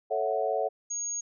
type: chord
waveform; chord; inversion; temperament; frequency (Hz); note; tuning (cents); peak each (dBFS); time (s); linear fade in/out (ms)
sine; F# minor seventh; first; equal; 440 / 554.4 / 659.3 / 740; A4 / C#5 / E5 / F#5; 0 / 0 / 0 / 0; -31; 0.1-0.69; 20
type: tone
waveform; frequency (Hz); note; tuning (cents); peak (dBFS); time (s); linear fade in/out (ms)
sine; 6600; G#8; -12; -30; 0.9-1.21; 10
effects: none